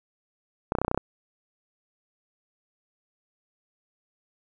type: clicks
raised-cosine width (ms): 1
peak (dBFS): -10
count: 9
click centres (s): 0.721 / 0.752 / 0.786 / 0.816 / 0.848 / 0.881 / 0.914 / 0.946 / 0.976
effects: none